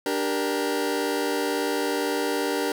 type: chord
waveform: sawtooth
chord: G minor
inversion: second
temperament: just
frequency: 294 / 392 / 470.4 Hz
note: D4 / G4 / Bb4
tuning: +2 / 0 / +16 cents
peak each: -24 dBFS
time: 0.06-2.72 s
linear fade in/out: 2 ms
effects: none